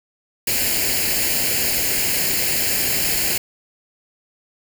white noise with comb filter, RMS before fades -20 dBFS, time 0.47-3.38 s, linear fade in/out 5 ms, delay 0.42 ms, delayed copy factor +0.7, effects none

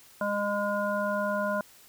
harmonic tone, 204.6 Hz, G#3, 26 cents flat, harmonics 1 / 3 / 5 / 7, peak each -33 / -29 / -33 / -33 dBFS, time 0.21-1.61 s, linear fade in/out 2 ms, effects white hiss -55 dBFS RMS until 1.88 s

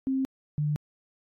sine tone pair in turn, 265.6 / 149.06 Hz, C4 / D3, +26 / +26 cents, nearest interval minor seventh, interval 1000 cents, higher first, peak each -24 dBFS, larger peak neither, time 0.07-0.25 / 0.58-0.76 s, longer neither, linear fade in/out 0 ms, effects AAC 64 kbps

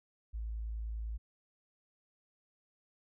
sine tone, 55 Hz, A1, in tune, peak -36 dBFS, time 0.33-1.18 s, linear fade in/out 20 ms, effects none

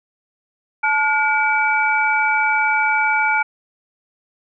sine tone cluster, 867 / 1432 / 2299 Hz, A5 / F6 / D7, -26 / +43 / -37 cents, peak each -19 dBFS, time 0.83-3.43 s, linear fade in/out 10 ms, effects none

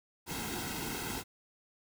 pink noise with comb filter, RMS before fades -38 dBFS, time 0.26-1.24 s, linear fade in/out 50 ms, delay 1.7 ms, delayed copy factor -0.7, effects none

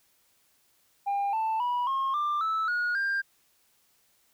sine tone with pitch steps, 802 / 884.7 / 976 / 1076.7 / 1187.8 / 1310.4 / 1445.6 / 1594.8 Hz, G5 / A5 / B5 / C6 / D6 / E6 / F#6 / G6, +39 / +9 / -21 / +49 / +19 / -11 / -41 / +29 cents, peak -23 dBFS, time 1.06-3.22 s, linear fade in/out 20 ms, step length 270 ms, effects tanh soft clip ceiling -24 dBFS + white hiss -67 dBFS RMS until 4.33 s

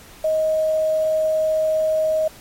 sine tone with quantisation, 628 Hz, D#5, 16 cents sharp, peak -16 dBFS, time 0.24-2.28 s, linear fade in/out 5 ms, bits 7, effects pink hiss -44 dBFS RMS until 2.4 s + MP3 64 kbps

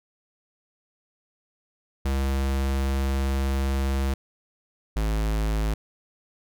square tone pair in turn, 67.6 / 53.54 Hz, C#2 / A1, -43 / -47 cents, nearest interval major third, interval 404 cents, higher first, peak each -23 dBFS, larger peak neither, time 2.05-4.14 / 4.96-5.74 s, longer first, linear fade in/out 5 ms, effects none

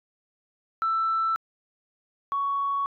sine tone pair in turn, 1328 / 1116.7 Hz, E6 / C#6, +12 / +12 cents, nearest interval minor third, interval 300 cents, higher first, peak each -21 / -23 dBFS, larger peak first, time 0.82-1.36 / 2.32-2.86 s, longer neither, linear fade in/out 0 ms, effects tanh soft clip ceiling -18 dBFS

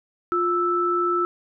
sine tone pair together, 351.9 / 1318 Hz, F4 / E6, +13 / -1 cents, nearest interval octave + major seventh, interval 2286 cents, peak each -23 / -21 dBFS, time 0.32-1.25 s, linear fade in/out 0 ms, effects none

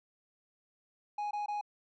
triangle tone bursts, 830.6 Hz, G#5, in tune, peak -31 dBFS, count 3, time 1.18-1.612 s, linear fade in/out 5 ms, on 130 ms, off 21 ms, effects resampled to 16000 Hz

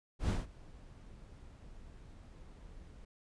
brown noise with ADSR envelope, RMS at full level -29 dBFS, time 0.19-3.05 s, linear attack 100 ms, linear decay 170 ms, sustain -24 dB, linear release 5 ms, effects resampled to 22050 Hz

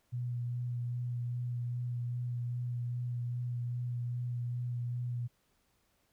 sine tone with vibrato, 121.6 Hz, B2, 26 cents flat, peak -33 dBFS, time 0.12-5.28 s, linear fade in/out 20 ms, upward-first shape sine, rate 2.5 Hz, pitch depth 15 cents each way, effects pink hiss -74 dBFS RMS until 6.12 s

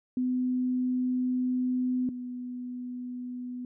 sine tone pair in turn, 252.4 / 248.2 Hz, B3 / B3, +38 / +9 cents, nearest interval unison, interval 29 cents, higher first, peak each -25 / -34 dBFS, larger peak first, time 0.17-2.09 / 2.09-3.65 s, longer first, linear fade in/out 2 ms, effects none

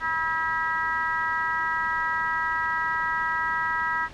harmonic tone, 322.7 Hz, E4, 37 cents flat, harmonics 3 / 4 / 5 / 6, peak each -29 / -29 / -29 / -29 dBFS, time 0-4.09 s, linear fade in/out 50 ms, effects pink hiss -44 dBFS RMS until 4.13 s + low-pass 4000 Hz 12 dB/octave

